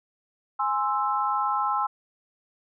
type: chord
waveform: sine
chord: Ab augmented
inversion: none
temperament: equal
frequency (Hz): 830.6 / 1046.5 / 1318.5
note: Ab5 / C6 / E6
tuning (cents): 0 / 0 / 0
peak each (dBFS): -27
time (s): 0.59-1.87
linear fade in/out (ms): 10
effects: none

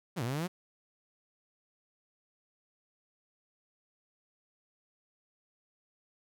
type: exponential two-way sweep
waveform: sawtooth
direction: down then up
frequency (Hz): 210 to 111.7 to 189.2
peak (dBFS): -28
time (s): 0.16-0.48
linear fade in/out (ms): 20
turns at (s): 0.23
effects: none

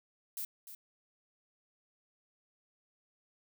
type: noise with echo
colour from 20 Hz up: violet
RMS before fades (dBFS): -39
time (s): 0.37-0.45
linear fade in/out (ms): 2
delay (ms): 300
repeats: 1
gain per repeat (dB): -10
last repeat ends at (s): 0.75
effects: none

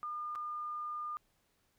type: tone with dropouts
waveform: sine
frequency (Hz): 1210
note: D#6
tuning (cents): -49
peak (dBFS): -37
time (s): 0.03-1.17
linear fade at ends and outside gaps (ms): 0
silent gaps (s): 0.352-0.357
effects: pink hiss -75 dBFS RMS until 1.78 s

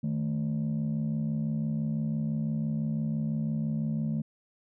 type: tone pair together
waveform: sine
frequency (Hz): 154.04 / 220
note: D#3 / A3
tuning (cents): -17 / 0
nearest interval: tritone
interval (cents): 617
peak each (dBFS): -28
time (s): 0.03-4.22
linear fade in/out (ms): 10
effects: tanh soft clip ceiling -24 dBFS

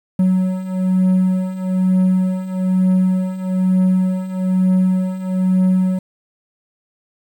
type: beating tone pair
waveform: triangle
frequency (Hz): 185 / 186.1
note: F#3 / F#3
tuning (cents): 0 / +10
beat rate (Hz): 1.1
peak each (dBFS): -17 / -13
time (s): 0.19-5.99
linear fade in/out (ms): 5
effects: 8-bit

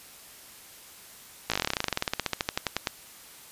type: slowing click train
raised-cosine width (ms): 0.2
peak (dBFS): -8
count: 29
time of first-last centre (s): 1.5-2.872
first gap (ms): 17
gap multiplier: 1.07
effects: white hiss -49 dBFS RMS until 3.51 s + resampled to 32000 Hz

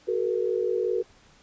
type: tone cluster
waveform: sine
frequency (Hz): 372.6 / 431.7 / 476.6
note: F#4 / A4 / A#4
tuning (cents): +12 / -33 / +38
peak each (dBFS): -27 / -29 / -27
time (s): 0.07-1.03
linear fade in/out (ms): 20
effects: pink hiss -57 dBFS RMS until 1.42 s + resampled to 16000 Hz

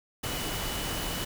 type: tone in noise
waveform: sine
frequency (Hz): 2960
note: F#7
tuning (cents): 0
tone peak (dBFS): -40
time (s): 0.23-1.25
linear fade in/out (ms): 10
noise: pink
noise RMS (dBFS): -33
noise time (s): 0.23-1.25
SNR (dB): -10
effects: none

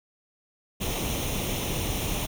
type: noise with comb filter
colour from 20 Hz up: pink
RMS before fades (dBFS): -29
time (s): 0.8-2.27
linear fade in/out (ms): 20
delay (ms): 0.32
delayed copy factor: +0.65
effects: none

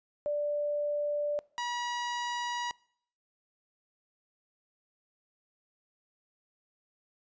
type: tone pair in turn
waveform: sine / sawtooth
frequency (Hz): 587.3 / 964.2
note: D5 / B5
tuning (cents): 0 / -42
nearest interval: major sixth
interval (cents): 858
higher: second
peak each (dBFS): -28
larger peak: neither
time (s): 0.26-1.39 / 1.58-2.71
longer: neither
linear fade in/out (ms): 0
effects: noise-tail reverb RT60 0.6 s tail -23 dB re dry + resampled to 16000 Hz

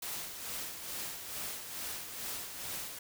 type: noise with tremolo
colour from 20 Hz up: white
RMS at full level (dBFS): -39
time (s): 0.02-2.99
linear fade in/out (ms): 5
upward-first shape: sine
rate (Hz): 2.3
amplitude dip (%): 50
effects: none

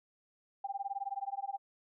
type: tone with tremolo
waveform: sine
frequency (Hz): 793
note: G5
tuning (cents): +20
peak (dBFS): -32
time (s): 0.64-1.58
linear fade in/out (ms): 5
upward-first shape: sine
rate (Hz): 19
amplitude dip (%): 100
effects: none

